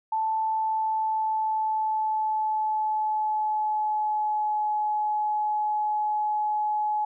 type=tone with pitch glide; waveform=sine; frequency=880 to 847.6 Hz; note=A5 to G#5; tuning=0 to +35 cents; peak=-23 dBFS; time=0.12-7.05 s; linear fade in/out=5 ms; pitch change=-65 cents; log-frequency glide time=0.38-4.69 s; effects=none